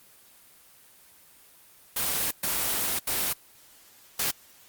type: noise bursts at uneven times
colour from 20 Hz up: white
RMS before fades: -27 dBFS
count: 4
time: 1.96-2.31 / 2.43-2.99 / 3.07-3.33 / 4.19-4.31 s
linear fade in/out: 5 ms
effects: white hiss -55 dBFS RMS until 4.68 s + Opus 24 kbps